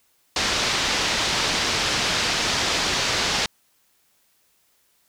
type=low-pass noise; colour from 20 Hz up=white; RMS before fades=-23 dBFS; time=0.36-3.46 s; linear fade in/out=2 ms; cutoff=5600 Hz; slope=24 dB/octave; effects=white hiss -64 dBFS RMS until 5.08 s